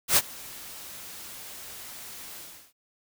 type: noise with ADSR envelope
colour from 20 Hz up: white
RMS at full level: -18 dBFS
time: 0.08-2.73 s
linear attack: 88 ms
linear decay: 44 ms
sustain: -24 dB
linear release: 350 ms
effects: none